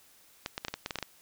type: clicks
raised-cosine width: 0.2 ms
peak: -16 dBFS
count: 10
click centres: 0.461 / 0.579 / 0.649 / 0.683 / 0.74 / 0.861 / 0.908 / 0.957 / 0.987 / 1.027 s
effects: white hiss -60 dBFS RMS until 1.21 s